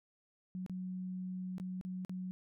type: tone with dropouts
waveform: sine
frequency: 184.3 Hz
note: F#3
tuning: 7 cents flat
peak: -38 dBFS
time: 0.55-2.31 s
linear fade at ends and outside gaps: 0 ms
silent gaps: 0.663-0.697 / 1.582-1.599 / 1.812-1.85 / 2.049-2.095 s
effects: none